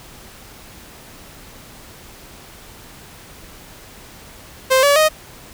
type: tone with pitch steps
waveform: sawtooth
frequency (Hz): 523.3 / 570.7 / 622.3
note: C5 / D5 / D#5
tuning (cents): 0 / -50 / 0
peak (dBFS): -7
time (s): 4.7-5.09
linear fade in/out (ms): 20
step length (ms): 130
effects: pink hiss -41 dBFS RMS until 5.53 s